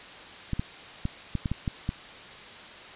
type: clicks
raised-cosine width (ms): 5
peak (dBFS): -15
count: 8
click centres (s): 0.533 / 0.595 / 1.054 / 1.353 / 1.458 / 1.516 / 1.678 / 1.891
effects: white hiss -44 dBFS RMS until 2.95 s + resampled to 8000 Hz